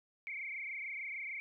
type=tone with frequency modulation; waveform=sine; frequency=2217 Hz; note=C#7; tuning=in tune; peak=-39 dBFS; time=0.27-1.4 s; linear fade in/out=0 ms; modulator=26.7 Hz; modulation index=4.6; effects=none